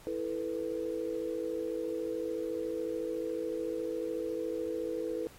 sine chord, E suspended fourth, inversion none, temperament equal, 329.6 / 440 / 493.9 Hz, E4 / A4 / B4, 0 / 0 / 0 cents, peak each -37 / -37 / -36 dBFS, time 0.07-5.27 s, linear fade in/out 0 ms, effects pink hiss -57 dBFS RMS until 5.38 s + AAC 48 kbps

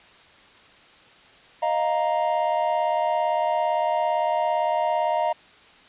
triangle chord, Eb suspended second, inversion none, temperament just, 622.3 / 700 / 933.4 Hz, Eb5 / F5 / Bb5, 0 / +4 / +2 cents, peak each -23 dBFS, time 1.62-5.33 s, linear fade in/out 10 ms, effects white hiss -51 dBFS RMS until 5.88 s + resampled to 8000 Hz

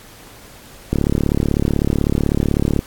click train, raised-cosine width 3 ms, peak -3 dBFS, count 68, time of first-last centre 0.93-2.791 s, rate 36 Hz, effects pink hiss -42 dBFS RMS until 2.86 s + AAC 64 kbps

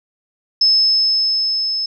sine tone with level ramp, 5220 Hz, E8, 18 cents flat, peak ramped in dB -9 to -18 dBFS, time 0.61-1.86 s, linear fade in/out 5 ms, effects none

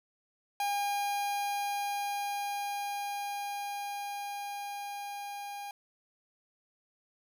45% pulse tone with level ramp, 810 Hz, G#5, 43 cents flat, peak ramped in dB -29 to -39 dBFS, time 0.6-5.71 s, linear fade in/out 2 ms, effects none

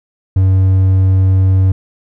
triangle tone, 94.7 Hz, F#2, 41 cents sharp, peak -5 dBFS, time 0.36-1.72 s, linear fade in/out 5 ms, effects none

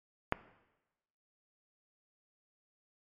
click, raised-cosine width 0.5 ms, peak -12 dBFS, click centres 0.324 s, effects noise-tail reverb RT60 1.0 s tail -17 dB re dry + MP3 96 kbps

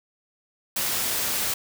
white noise, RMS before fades -26 dBFS, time 0.76-1.54 s, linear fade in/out 5 ms, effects none

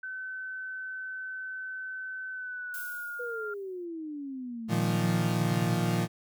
sine tone with pitch glide, 1523 to 1396.6 Hz, F#6 to F6, +50 to 0 cents, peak -35 dBFS, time 0.03-3.54 s, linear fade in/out 5 ms, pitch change -150 cents, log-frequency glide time 2.31-3.4 s
violet noise with exponential decay, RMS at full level -40 dBFS, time 2.74-3.85 s, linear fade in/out 1 ms, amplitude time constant 240 ms
sine exponential sweep, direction down, 493.9 to 120 Hz, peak -35 dBFS, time 3.19-5.81 s, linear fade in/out 10 ms
35% pulse chord, Bb suspended fourth, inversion none, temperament equal, 116.54 / 155.56 / 174.61 Hz, Bb2 / Eb3 / F3, 0 / 0 / 0 cents, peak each -28 / -31 / -27 dBFS, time 4.68-6.08 s, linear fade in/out 50 ms
effects none

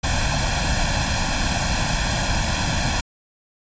pink noise with comb filter, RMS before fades -21 dBFS, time 0.03-3.01 s, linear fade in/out 10 ms, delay 1.2 ms, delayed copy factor +0.9, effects resampled to 16000 Hz

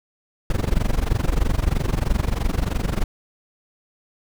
brown noise with amplitude modulation, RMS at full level -17 dBFS, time 0.5-3.04 s, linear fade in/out 2 ms, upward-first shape sine, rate 23.1 Hz, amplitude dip 90%, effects none

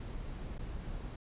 brown noise with dropouts, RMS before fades -41 dBFS, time 0-1.16 s, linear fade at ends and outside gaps 5 ms, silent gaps 0.582-0.591 s, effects resampled to 8000 Hz

